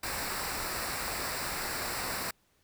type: noise with comb filter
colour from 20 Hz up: pink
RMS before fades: -35 dBFS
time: 0.03-2.31 s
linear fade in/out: 5 ms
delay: 0.31 ms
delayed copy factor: -0.65
effects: pink hiss -70 dBFS RMS until 2.63 s